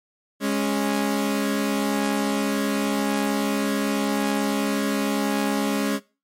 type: tone pair together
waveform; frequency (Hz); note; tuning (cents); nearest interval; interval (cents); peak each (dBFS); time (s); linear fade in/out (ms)
sawtooth; 206.7 / 275.9; G#3 / C#4; -8 / -8; perfect fourth; 500; -20; 0.4-6; 50
effects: noise-tail reverb RT60 0.3 s tail -20 dB re dry + MP3 64 kbps